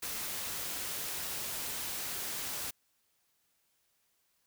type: noise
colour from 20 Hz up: white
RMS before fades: -38 dBFS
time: 0.02-2.71 s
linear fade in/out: 10 ms
effects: white hiss -75 dBFS RMS until 4.46 s